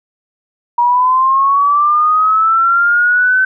sine linear sweep, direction up, 951 to 1531 Hz, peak -8 dBFS, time 0.78-3.45 s, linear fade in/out 5 ms, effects none

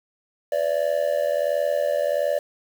triangle tone with amplitude modulation, 583 Hz, D5, 13 cents flat, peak -14 dBFS, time 0.52-2.39 s, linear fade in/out 5 ms, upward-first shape sine, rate 81.4 Hz, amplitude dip 90%, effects 7-bit

